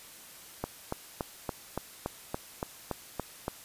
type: click train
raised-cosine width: 1 ms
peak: -17 dBFS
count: 11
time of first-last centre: 0.64-3.481 s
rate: 3.52 Hz
effects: white hiss -50 dBFS RMS until 3.64 s + resampled to 32000 Hz